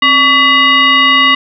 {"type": "tone with frequency modulation", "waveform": "sine", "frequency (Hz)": 2000, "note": "B6", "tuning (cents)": 21, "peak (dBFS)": -5, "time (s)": [0.02, 1.35], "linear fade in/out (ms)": 5, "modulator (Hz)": 867, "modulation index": 1.4, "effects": []}